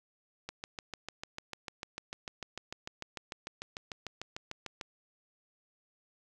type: click train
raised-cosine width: 0.2 ms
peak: -22 dBFS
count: 30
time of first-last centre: 0.49-4.812 s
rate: 6.71 Hz
effects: none